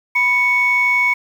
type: tone pair together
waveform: sine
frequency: 990.9 / 2222 Hz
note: B5 / C#7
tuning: +5 / +4 cents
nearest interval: octave + major second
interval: 1399 cents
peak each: -20 / -12 dBFS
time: 0.15-1.14 s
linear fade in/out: 10 ms
effects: tanh soft clip ceiling -7 dBFS + 7-bit